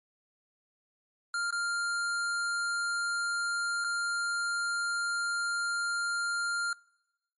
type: tone with dropouts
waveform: square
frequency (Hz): 1398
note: F6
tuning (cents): +1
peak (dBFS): -30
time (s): 1.34-6.73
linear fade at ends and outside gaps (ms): 2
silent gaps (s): 1.507-1.525 / 3.842-3.845
effects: noise-tail reverb RT60 1.0 s tail -24 dB re dry + MP3 48 kbps